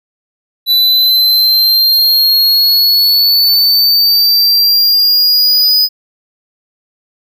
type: exponential sweep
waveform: square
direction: up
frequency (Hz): 3966 to 5000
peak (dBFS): -7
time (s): 0.66-5.89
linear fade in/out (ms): 50
effects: none